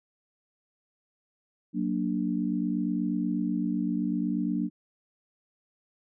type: chord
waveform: sine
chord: Gb augmented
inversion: none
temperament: equal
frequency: 185 / 233.1 / 293.7 Hz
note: Gb3 / Bb3 / D4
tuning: 0 / 0 / 0 cents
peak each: -30 dBFS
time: 1.73-4.7 s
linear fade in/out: 50 ms
effects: none